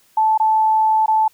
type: tone with dropouts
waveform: sine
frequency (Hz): 874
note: A5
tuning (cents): -12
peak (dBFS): -12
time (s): 0.17-1.28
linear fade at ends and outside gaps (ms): 5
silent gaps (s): 0.377-0.399 / 1.061-1.08
effects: white hiss -56 dBFS RMS until 1.33 s